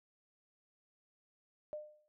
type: tone with exponential decay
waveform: sine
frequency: 604 Hz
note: D5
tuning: 48 cents sharp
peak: -37 dBFS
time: 1.73-2.08 s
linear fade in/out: 0 ms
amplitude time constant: 76 ms
effects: noise-tail reverb RT60 0.1 s tail -25 dB re dry